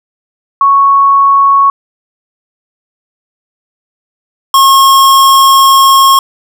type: tone pair in turn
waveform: sine / square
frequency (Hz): 1108 / 1083.3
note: C#6 / C#6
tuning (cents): -1 / -40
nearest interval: unison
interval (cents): 39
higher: first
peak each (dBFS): -3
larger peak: neither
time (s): 0.61-1.7 / 4.54-6.19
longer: second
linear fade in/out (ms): 2
effects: none